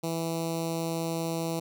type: tone with notch filter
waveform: 10% pulse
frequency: 164.81 Hz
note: E3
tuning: in tune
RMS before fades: -31 dBFS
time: 0.03-1.6 s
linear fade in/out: 10 ms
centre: 1700 Hz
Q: 0.5
effects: none